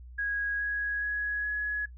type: tone with pitch steps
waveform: sine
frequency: 1650 / 1661.5 / 1673 / 1684.7 Hz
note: G#6 / G#6 / G#6 / G#6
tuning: -12 / 0 / +12 / +24 cents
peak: -28 dBFS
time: 0.18-1.86 s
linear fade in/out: 10 ms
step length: 420 ms
effects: noise-tail reverb RT60 0.1 s tail -20 dB re dry + added 61 Hz sine -44 dBFS peak until 1.97 s